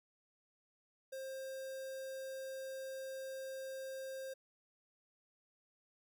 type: tone with notch filter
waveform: square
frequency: 531 Hz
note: C5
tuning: 25 cents sharp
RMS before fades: -45 dBFS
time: 1.12-4.34 s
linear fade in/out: 10 ms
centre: 2400 Hz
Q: 1.2
effects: none